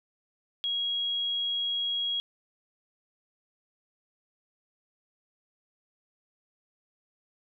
sine tone, 3300 Hz, G#7, 12 cents flat, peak -27 dBFS, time 0.64-2.2 s, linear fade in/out 0 ms, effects none

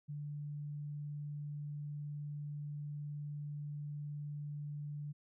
sine tone, 146.83 Hz, D3, in tune, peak -40 dBFS, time 0.08-5.13 s, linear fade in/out 20 ms, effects none

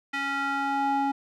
square tone with band-pass filter sweep, 277.2 Hz, C#4, in tune, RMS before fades -27 dBFS, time 0.13-1.12 s, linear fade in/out 10 ms, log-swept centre 2000 to 660 Hz, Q 2.2, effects none

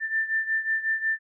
sine beating tone pair, 1778 / 1783.5 Hz, A6 / A6, +18 / +23 cents, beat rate 5.5 Hz, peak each -25 / -29 dBFS, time 0-1.19 s, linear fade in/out 50 ms, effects none

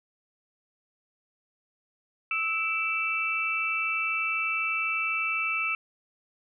sine tone cluster, 1308 / 2320 / 2660 Hz, E6 / D7 / E7, -14 / -22 / +15 cents, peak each -32 / -31 / -28 dBFS, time 2.31-5.75 s, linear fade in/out 2 ms, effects none

